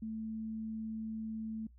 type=tone; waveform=sine; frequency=220.5 Hz; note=A3; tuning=4 cents sharp; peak=-37 dBFS; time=0.02-1.67 s; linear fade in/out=5 ms; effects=noise-tail reverb RT60 0.1 s tail -21 dB re dry + added 60 Hz sine -56 dBFS peak until 1.78 s